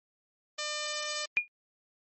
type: tone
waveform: 5% pulse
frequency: 600 Hz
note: D5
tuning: 37 cents sharp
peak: -21 dBFS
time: 0.58-1.26 s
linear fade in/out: 10 ms
type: tone with exponential decay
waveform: sine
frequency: 2428 Hz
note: D#7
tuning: 43 cents flat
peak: -18 dBFS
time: 1.37-1.48 s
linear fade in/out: 0 ms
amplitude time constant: 22 ms
effects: MP3 32 kbps